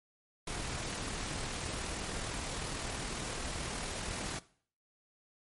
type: noise with amplitude modulation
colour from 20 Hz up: pink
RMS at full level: -37 dBFS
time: 0.47-4.39 s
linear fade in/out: 5 ms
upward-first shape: sine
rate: 39.6 Hz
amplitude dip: 30%
effects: noise-tail reverb RT60 0.5 s tail -18 dB re dry + MP3 48 kbps